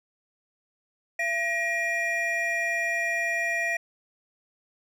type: tone cluster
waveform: triangle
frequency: 676 / 1899 / 2403 Hz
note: E5 / A#6 / D7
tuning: +43 / +32 / +39 cents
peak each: -30 / -25 / -29 dBFS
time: 1.19-3.77 s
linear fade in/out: 5 ms
effects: none